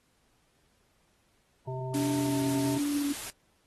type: harmonic tone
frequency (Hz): 129.5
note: C3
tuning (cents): -17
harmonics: 1 / 3 / 5 / 7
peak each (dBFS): -34 / -39 / -41 / -42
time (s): 1.67-2.78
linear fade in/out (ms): 10
type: noise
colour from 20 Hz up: white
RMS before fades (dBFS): -39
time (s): 1.94-3.3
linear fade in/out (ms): 0
type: tone with vibrato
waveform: sine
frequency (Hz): 284.4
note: C#4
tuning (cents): +45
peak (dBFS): -27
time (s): 1.94-3.13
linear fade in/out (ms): 10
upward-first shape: sine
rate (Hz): 1.3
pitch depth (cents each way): 28
effects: pink hiss -70 dBFS RMS until 3.66 s + AAC 32 kbps